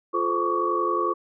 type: tone cluster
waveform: sine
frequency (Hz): 349.8 / 433 / 517 / 1119 / 1170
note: F4 / A4 / C5 / C#6 / D6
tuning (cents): +3 / -28 / -21 / +16 / -7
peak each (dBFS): -27 / -30 / -32 / -24 / -31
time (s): 0.13-1.14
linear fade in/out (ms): 20
effects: none